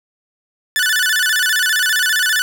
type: tone with vibrato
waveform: sawtooth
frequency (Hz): 1614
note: G#6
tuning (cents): -50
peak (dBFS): -10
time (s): 0.76-2.42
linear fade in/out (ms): 0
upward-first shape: square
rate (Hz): 15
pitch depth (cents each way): 140
effects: none